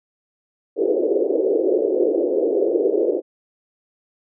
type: band-pass noise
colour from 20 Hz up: pink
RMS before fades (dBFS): -19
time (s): 0.76-3.22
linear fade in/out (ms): 50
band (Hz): 340 to 520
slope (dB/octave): 48
effects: none